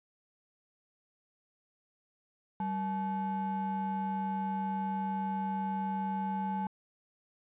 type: ring-modulated tone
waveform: triangle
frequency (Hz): 334.1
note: E4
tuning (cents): +23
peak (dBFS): -26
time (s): 2.6-6.67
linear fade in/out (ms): 2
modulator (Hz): 527
effects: resampled to 8000 Hz